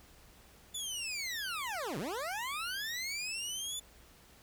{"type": "linear two-way sweep", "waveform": "20% pulse", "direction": "down then up", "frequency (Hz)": [3520, 128.3, 3520], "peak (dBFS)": -31, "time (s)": [0.74, 3.8], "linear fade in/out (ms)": 10, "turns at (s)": 1.98, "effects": ["added 60 Hz sine -65 dBFS peak until 4.42 s", "pink hiss -60 dBFS RMS until 4.42 s"]}